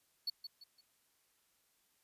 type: tone with echo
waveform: triangle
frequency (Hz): 4424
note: C#8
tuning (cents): -4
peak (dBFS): -33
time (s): 0.27-0.3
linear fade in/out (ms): 5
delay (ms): 170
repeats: 3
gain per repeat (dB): -9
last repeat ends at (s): 0.81
effects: white hiss -75 dBFS RMS until 2.03 s + resampled to 32000 Hz